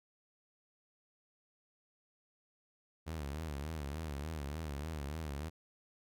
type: tone with vibrato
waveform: sawtooth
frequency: 75.1 Hz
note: D2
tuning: 39 cents sharp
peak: -35 dBFS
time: 3.06-5.5 s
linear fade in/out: 20 ms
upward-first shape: sine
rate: 3.4 Hz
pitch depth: 140 cents each way
effects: none